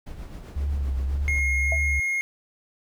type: noise with tremolo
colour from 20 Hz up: brown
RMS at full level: -36 dBFS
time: 0.06-1.4 s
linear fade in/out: 10 ms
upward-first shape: sine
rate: 7.7 Hz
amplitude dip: 45%
type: tone with vibrato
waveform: sine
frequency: 68.7 Hz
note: C#2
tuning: 15 cents flat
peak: -23 dBFS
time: 0.56-2 s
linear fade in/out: 5 ms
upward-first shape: sine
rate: 1.8 Hz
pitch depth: 71 cents each way
type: tone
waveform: triangle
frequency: 2147 Hz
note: C7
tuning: 44 cents sharp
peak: -21 dBFS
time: 1.28-2.21 s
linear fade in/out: 0 ms
type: tone with exponential decay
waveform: sine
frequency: 659.3 Hz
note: E5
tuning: in tune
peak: -24 dBFS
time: 1.72-1.81 s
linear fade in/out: 2 ms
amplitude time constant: 19 ms
effects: none